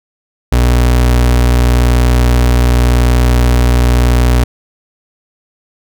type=tone; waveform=35% pulse; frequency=60.9 Hz; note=B1; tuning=24 cents flat; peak=-5 dBFS; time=0.52-4.44 s; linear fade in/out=5 ms; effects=none